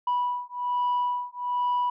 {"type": "beating tone pair", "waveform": "sine", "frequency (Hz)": [981, 982.2], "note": ["B5", "B5"], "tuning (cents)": [-12, -10], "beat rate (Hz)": 1.2, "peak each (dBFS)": -26, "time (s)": [0.07, 1.9], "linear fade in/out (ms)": 5, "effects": ["tanh soft clip ceiling -20 dBFS"]}